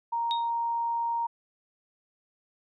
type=tone; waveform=sine; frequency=932.3 Hz; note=A#5; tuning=in tune; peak=-26 dBFS; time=0.12-1.27 s; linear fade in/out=10 ms
type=tone with exponential decay; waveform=sine; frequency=3733 Hz; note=A#7; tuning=2 cents sharp; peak=-26 dBFS; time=0.31-0.5 s; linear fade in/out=0 ms; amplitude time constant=41 ms
effects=none